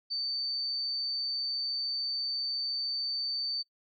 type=tone; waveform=sine; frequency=4567 Hz; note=D8; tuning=49 cents flat; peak=-31 dBFS; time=0.1-3.63 s; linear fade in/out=20 ms; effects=noise-tail reverb RT60 0.1 s tail -18 dB re dry